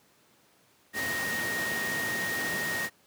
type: tone in noise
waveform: sine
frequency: 1864.7 Hz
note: A#6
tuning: in tune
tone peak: -30 dBFS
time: 0.93-2.9 s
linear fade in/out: 50 ms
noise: pink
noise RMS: -34 dBFS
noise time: 0.93-2.9 s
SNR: +1 dB
effects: pink hiss -63 dBFS RMS until 3.06 s + high-pass 150 Hz 12 dB/octave